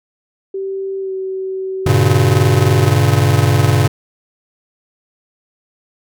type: tone with pitch glide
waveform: sine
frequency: 387.2 to 380.1 Hz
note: G4 to F#4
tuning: -21 to +47 cents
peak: -19 dBFS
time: 0.54-2.88 s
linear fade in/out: 5 ms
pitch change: -32 cents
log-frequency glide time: 1-1.12 s
type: chord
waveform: square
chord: G diminished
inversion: none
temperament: just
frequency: 98 / 117.6 / 141.12 Hz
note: G2 / Bb2 / Db3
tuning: 0 / +16 / +31 cents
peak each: -15 dBFS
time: 1.86-3.88 s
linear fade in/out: 5 ms
effects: none